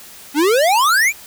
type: exponential sweep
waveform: square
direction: up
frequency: 273.6 to 2491 Hz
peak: -12 dBFS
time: 0.34-1.13 s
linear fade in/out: 50 ms
effects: white hiss -39 dBFS RMS until 1.26 s

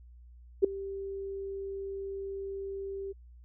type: tone with ADSR envelope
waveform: sine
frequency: 392 Hz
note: G4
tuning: in tune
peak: -15 dBFS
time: 0.62-3.13 s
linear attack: 24 ms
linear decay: 4 ms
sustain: -20 dB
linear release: 19 ms
effects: added 60 Hz sine -50 dBFS peak until 3.44 s

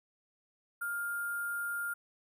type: tone with sample-and-hold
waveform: sine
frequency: 1405 Hz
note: F6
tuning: 10 cents sharp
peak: -33 dBFS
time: 0.81-1.94 s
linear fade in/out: 10 ms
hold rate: 11025 Hz
effects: none

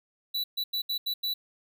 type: tone bursts at uneven times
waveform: square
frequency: 3951 Hz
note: B7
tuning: in tune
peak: -28 dBFS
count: 6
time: 0.34-0.44 / 0.57-0.64 / 0.73-0.82 / 0.89-0.98 / 1.06-1.14 / 1.23-1.34 s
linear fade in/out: 10 ms
effects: none

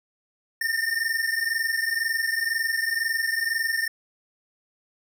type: tone pair together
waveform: square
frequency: 1802 / 1824 Hz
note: A6 / A#6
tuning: +41 / -38 cents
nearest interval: unison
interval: 21 cents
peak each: -27 dBFS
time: 0.61-3.88 s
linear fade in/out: 5 ms
effects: none

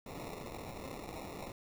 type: noise with sample-and-hold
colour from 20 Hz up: white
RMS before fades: -45 dBFS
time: 0.06-1.52 s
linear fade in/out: 5 ms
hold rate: 1575 Hz
effects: none

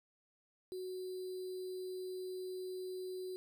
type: tone with sample-and-hold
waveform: sine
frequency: 370 Hz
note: F#4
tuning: in tune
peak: -40 dBFS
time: 0.72-3.36 s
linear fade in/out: 0 ms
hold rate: 4410 Hz
effects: none

